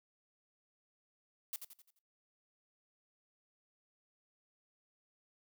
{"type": "noise with echo", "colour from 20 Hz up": "blue", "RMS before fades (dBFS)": -40, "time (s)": [1.53, 1.56], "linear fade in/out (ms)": 0, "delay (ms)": 86, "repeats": 5, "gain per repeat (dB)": -7, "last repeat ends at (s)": 1.99, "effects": ["noise-tail reverb RT60 0.3 s tail -21 dB re dry"]}